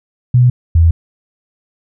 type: tone pair in turn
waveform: sine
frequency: 124 / 82.76 Hz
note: B2 / E2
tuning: +7 / +7 cents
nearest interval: perfect fifth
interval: 700 cents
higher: first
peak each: -5 dBFS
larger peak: neither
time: 0.34-0.5 / 0.75-0.91 s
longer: neither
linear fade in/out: 5 ms
effects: none